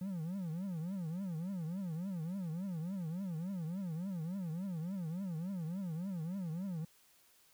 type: tone with vibrato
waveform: triangle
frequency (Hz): 176.4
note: F3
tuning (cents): +18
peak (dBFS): -35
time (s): 0.01-6.85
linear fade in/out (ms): 5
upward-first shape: triangle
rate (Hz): 3.5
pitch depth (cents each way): 250
effects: white hiss -67 dBFS RMS until 7.53 s